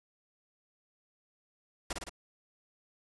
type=noise with echo; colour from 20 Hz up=pink; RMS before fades=-35 dBFS; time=1.9-1.93 s; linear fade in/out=5 ms; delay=55 ms; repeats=3; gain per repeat=-3 dB; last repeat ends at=2.095 s; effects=resampled to 24000 Hz

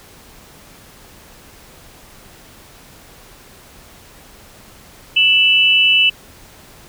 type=tone pair together; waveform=sine; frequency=2645 / 2965 Hz; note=E7 / F#7; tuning=+5 / +3 cents; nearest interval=major second; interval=198 cents; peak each=-12 dBFS; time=5.16-6.1 s; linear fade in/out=10 ms; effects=pink hiss -43 dBFS RMS until 6.88 s

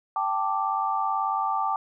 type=chord; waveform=sine; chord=G suspended second; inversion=none; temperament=equal with one note detuned; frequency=781.7 / 880 / 1174.7 Hz; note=G5 / A5 / D6; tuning=-5 / 0 / 0 cents; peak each=-28 / -28 / -27 dBFS; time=0.16-1.76 s; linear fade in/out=2 ms; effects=none

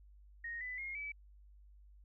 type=tone with pitch steps; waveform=sine; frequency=1864.7 / 1998.5 / 2142 / 2296 Hz; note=A#6 / B6 / C7 / D7; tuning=0 / +20 / +40 / -40 cents; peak=-40 dBFS; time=0.44-1.12 s; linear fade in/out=5 ms; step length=170 ms; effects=added 50 Hz sine -57 dBFS peak until 2.04 s

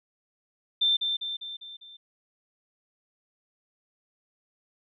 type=tone with echo; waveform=sine; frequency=3568 Hz; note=A7; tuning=23 cents sharp; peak=-20 dBFS; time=0.81-0.97 s; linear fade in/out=10 ms; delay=200 ms; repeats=5; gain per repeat=-5 dB; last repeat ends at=1.97 s; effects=none

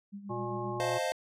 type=tone with tremolo; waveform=sine; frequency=200.8 Hz; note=G3; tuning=42 cents sharp; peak=-38 dBFS; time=0.12-0.79 s; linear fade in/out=20 ms; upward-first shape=sine; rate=7.6 Hz; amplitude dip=65%
type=harmonic tone; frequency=119.6 Hz; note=A#2; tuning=45 cents sharp; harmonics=1 / 3 / 5 / 7 / 9; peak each=-39 / -37 / -43 / -40 / -40 dBFS; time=0.29-0.99 s; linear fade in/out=20 ms
type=chord; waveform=square; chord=F dominant seventh; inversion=second; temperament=equal; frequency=523.3 / 622.3 / 698.5 / 880 Hz; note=C5 / Eb5 / F5 / A5; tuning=0 / 0 / 0 / 0 cents; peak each=-35 / -35 / -36 / -40 dBFS; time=0.8-1.12 s; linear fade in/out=0 ms
effects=low-pass 10000 Hz 12 dB/octave

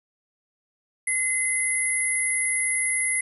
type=tone cluster; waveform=sine; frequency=2053 / 8990 / 10940 Hz; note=C7 / C#9 / F9; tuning=-33 / +23 / -37 cents; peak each=-25 / -31 / -25 dBFS; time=1.07-3.21 s; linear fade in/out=5 ms; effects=none

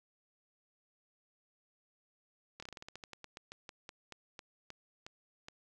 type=slowing click train; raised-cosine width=0.2 ms; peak=-29 dBFS; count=21; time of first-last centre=2.6-5.484 s; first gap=25 ms; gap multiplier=1.16; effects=none

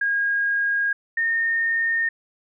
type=tone pair in turn; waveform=sine; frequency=1631 / 1830.7 Hz; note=G#6 / A#6; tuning=-32 / -32 cents; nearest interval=major second; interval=200 cents; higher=second; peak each=-19 dBFS; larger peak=neither; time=0.01-0.93 / 1.17-2.09 s; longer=neither; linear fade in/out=5 ms; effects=none

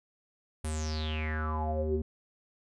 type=tone with low-pass filter sweep; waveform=square; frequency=77.78 Hz; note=D#2; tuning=in tune; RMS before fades=-32 dBFS; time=0.64-2.02 s; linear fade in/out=5 ms; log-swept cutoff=10000 to 310 Hz; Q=9.4; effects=none

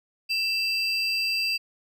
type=tone pair together; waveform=triangle; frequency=2666 / 4750 Hz; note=E7 / D8; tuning=+19 / +19 cents; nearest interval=minor seventh; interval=1000 cents; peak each=-25 dBFS; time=0.29-1.58 s; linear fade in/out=20 ms; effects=none

